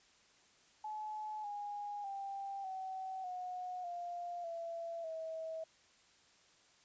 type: tone with pitch steps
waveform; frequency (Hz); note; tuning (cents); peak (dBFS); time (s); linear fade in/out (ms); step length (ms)
sine; 856 / 822.1 / 789.5 / 758.2 / 728.2 / 699.3 / 671.6 / 645; A5 / G#5 / G5 / F#5 / F#5 / F5 / E5 / E5; -48 / -18 / +12 / +42 / -28 / +2 / +32 / -38; -40; 0.84-5.64; 5; 600
effects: white hiss -67 dBFS RMS until 6.84 s + resampled to 16000 Hz